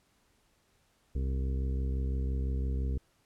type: harmonic tone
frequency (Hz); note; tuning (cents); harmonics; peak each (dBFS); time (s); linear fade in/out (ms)
65.9; C2; +13; 1 / 2 / 3 / 4 / 5 / 6 / 7; -29 / -39 / -45 / -44 / -55 / -48 / -49; 1.15-2.98; 5
effects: pink hiss -70 dBFS RMS until 3.25 s + low-pass 12000 Hz 12 dB/octave